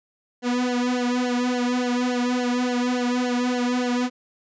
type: tone with flanger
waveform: sawtooth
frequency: 246.9 Hz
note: B3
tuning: in tune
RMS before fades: -23 dBFS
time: 0.42-4.1 s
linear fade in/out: 50 ms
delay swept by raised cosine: 0.81 to 2.71 ms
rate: 3.5 Hz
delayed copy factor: -1
effects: resampled to 16000 Hz